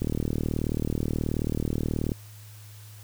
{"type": "click train", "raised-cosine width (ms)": 3, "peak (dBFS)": -14, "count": 82, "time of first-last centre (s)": [0.02, 2.118], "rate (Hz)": 38.6, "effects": ["added 105 Hz sine -44 dBFS peak until 3.03 s", "white hiss -52 dBFS RMS until 3.03 s"]}